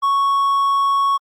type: tone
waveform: triangle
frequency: 1108.7 Hz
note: C#6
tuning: in tune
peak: -12 dBFS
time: 0.02-1.18 s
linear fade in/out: 20 ms
effects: Opus 48 kbps